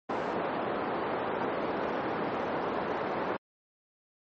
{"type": "band-pass noise", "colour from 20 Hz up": "pink", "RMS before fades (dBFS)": -32, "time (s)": [0.09, 3.37], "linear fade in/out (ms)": 10, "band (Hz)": [320, 1100], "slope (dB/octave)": 12, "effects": ["MP3 32 kbps"]}